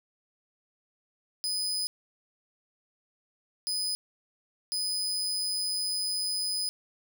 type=tone bursts at uneven times; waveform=35% pulse; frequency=4997 Hz; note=D#8; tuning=7 cents sharp; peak=-27 dBFS; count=3; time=1.44-1.87 / 3.67-3.95 / 4.72-6.69 s; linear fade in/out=0 ms; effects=none